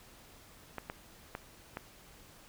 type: clicks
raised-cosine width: 0.5 ms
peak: -23 dBFS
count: 4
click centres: 0.783 / 0.899 / 1.351 / 1.771 s
effects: pink hiss -57 dBFS RMS until 2.48 s